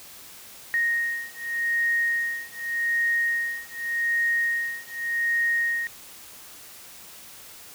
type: beating tone pair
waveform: sine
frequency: 1864.7 / 1865.55 Hz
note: A#6 / A#6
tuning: 0 / +1 cents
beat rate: 0.85 Hz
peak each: -26 dBFS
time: 0.74-5.87 s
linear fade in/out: 0 ms
effects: white hiss -45 dBFS RMS until 7.74 s